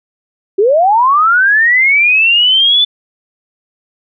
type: linear sweep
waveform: sine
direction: up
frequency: 370 to 3513 Hz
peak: -6 dBFS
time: 0.58-2.85 s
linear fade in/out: 10 ms
effects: none